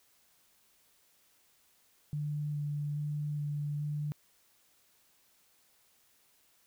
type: tone with vibrato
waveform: sine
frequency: 147.5 Hz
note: D3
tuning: 8 cents sharp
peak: -32 dBFS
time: 2.13-4.12 s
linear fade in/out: 0 ms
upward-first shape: square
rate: 1.2 Hz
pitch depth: 10 cents each way
effects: white hiss -68 dBFS RMS until 6.66 s